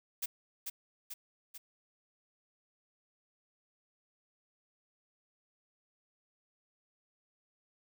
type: noise with echo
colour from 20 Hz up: blue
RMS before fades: -35 dBFS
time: 0.22-0.26 s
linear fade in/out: 10 ms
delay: 440 ms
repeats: 3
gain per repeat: -4 dB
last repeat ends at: 1.58 s
effects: none